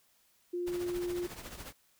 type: tone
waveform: sine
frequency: 352.6 Hz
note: F4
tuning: 17 cents sharp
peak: -32 dBFS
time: 0.53-1.27 s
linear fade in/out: 10 ms
type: noise with tremolo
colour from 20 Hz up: pink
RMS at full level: -43 dBFS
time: 0.66-1.73 s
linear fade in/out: 20 ms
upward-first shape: triangle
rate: 14 Hz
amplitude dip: 70%
effects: white hiss -69 dBFS RMS until 1.99 s